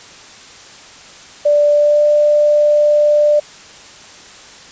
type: tone with pitch glide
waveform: sine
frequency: 587.3 to 593.4 Hz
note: D5 to D5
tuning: 0 to +18 cents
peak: -8 dBFS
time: 1.45-3.4 s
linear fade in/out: 10 ms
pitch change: +18 cents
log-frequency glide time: 1.71-2.04 s
effects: white hiss -38 dBFS RMS until 4.71 s + resampled to 16000 Hz